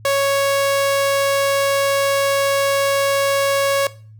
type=tone; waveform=sawtooth; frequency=554.4 Hz; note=C#5; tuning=in tune; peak=-11 dBFS; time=0.05-3.87 s; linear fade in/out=2 ms; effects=noise-tail reverb RT60 0.4 s tail -18 dB re dry + added 108 Hz sine -39 dBFS peak until 4.19 s